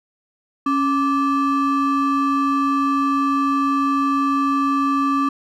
triangle ring-modulated tone, 723 Hz, F#5, 40 cents flat, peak -11 dBFS, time 0.66-5.29 s, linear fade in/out 5 ms, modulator 447 Hz, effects none

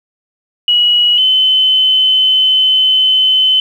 sine tone pair in turn, 2916 / 3047 Hz, F#7 / G7, -26 / -50 cents, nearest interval minor second, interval 76 cents, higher second, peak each -7 dBFS, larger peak neither, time 0.68-1.18 / 1.18-3.6 s, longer second, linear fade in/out 2 ms, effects 7-bit

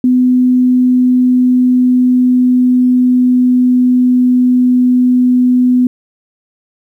sine tone with pitch glide, 251.6 to 249.9 Hz, B3 to B3, +32 to +21 cents, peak -6 dBFS, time 0.04-5.87 s, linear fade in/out 2 ms, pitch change -11 cents, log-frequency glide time 0.39-4.48 s, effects 8-bit

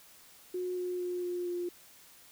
sine tone with pitch steps, 362.6 / 359.9 / 357.2 / 354.5 / 351.9 Hz, F#4 / F#4 / F4 / F4 / F4, -35 / -48 / +39 / +26 / +13 cents, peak -32 dBFS, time 0.54-1.69 s, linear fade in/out 5 ms, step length 230 ms, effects white hiss -57 dBFS RMS until 2.31 s

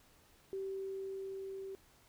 sine tone with level ramp, 386.8 Hz, G4, 23 cents flat, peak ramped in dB -37 to -42 dBFS, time 0.53-1.75 s, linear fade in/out 0 ms, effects pink hiss -66 dBFS RMS until 2.08 s

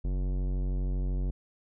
sine tone with tanh clipping, 46.44 Hz, F#1, 7 cents sharp, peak -29 dBFS, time 0.04-1.31 s, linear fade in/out 10 ms, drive 17 dB, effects none

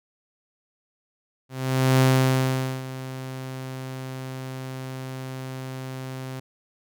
sawtooth tone with ADSR envelope, 130.81 Hz, C3, in tune, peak -11 dBFS, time 1.49-6.4 s, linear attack 510 ms, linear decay 820 ms, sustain -17 dB, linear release 8 ms, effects none

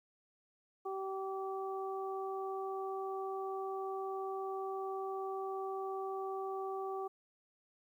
harmonic tone, 385.3 Hz, G4, 30 cents flat, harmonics 1 / 2 / 3, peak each -39 / -42 / -45 dBFS, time 0.85-7.08 s, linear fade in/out 10 ms, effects 12-bit

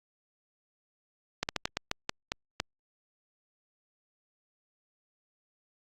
slowing click train, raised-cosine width 0.2 ms, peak -11 dBFS, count 9, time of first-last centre 1.43-2.601 s, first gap 59 ms, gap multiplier 1.25, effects Opus 48 kbps

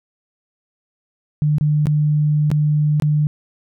sine tone with dropouts, 150 Hz, D3, 37 cents sharp, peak -13 dBFS, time 1.42-3.27 s, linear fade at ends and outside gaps 0 ms, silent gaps 1.583-1.61 / 1.857-1.869 / 2.503-2.515 / 2.999-3.022 s, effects none

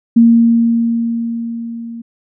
sine tone with level ramp, 231.8 Hz, A#3, 10 cents flat, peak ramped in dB -3 to -25 dBFS, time 0.16-2.02 s, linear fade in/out 10 ms, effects none

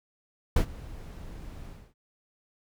brown noise with ADSR envelope, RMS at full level -19 dBFS, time 0.56-1.94 s, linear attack 6 ms, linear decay 87 ms, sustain -23 dB, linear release 270 ms, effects none

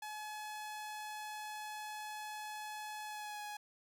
sawtooth tone with pitch glide, 851 to 835.9 Hz, G#5 to G#5, +42 to +11 cents, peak -39 dBFS, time 0.02-3.57 s, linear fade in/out 5 ms, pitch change -31 cents, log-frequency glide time 3.06-3.4 s, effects none

